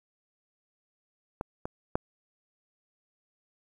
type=clicks; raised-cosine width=1 ms; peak=-18 / -20 / -12 dBFS; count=3; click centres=1.411 / 1.655 / 1.955 s; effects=9-bit